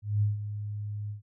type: tone with ADSR envelope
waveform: sine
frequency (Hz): 104.1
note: G#2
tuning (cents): +5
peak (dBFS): -21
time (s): 0.02-1.22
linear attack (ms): 200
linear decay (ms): 150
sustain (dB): -11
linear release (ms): 120
effects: none